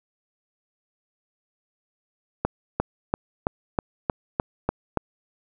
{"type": "accelerating click train", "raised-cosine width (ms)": 1, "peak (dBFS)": -7, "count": 9, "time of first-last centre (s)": [2.45, 4.973], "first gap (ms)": 350, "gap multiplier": 0.97, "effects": []}